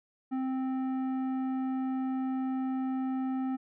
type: tone with tanh clipping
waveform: sine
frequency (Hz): 261.6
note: C4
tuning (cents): 0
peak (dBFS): -31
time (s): 0.31-3.57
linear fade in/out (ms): 20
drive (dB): 11
effects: none